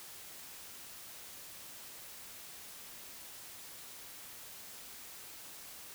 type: silence
effects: white hiss -50 dBFS RMS until 5.94 s